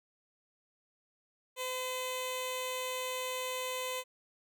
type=tone with notch filter; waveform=10% pulse; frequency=510 Hz; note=C5; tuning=44 cents flat; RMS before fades=-37 dBFS; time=1.56-4.04 s; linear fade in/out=50 ms; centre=1600 Hz; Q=1.5; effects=none